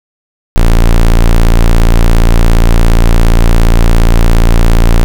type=tone; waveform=square; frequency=28.63 Hz; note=A#0; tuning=30 cents flat; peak=-3 dBFS; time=0.56-5.04 s; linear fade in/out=0 ms; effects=none